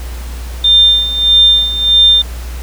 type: tone with tremolo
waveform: sine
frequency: 3600 Hz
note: A7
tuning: 39 cents sharp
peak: -3 dBFS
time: 0.64-2.22 s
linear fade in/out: 5 ms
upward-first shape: sine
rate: 1.6 Hz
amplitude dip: 75%
effects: added 60 Hz sine -21 dBFS peak until 2.62 s + pink hiss -33 dBFS RMS until 2.62 s